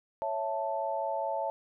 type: chord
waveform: sine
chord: A major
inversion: first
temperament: equal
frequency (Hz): 554.4 / 659.3 / 880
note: C#5 / E5 / A5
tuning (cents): 0 / 0 / 0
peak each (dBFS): -35 / -34 / -33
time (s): 0.22-1.5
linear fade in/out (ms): 0
effects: none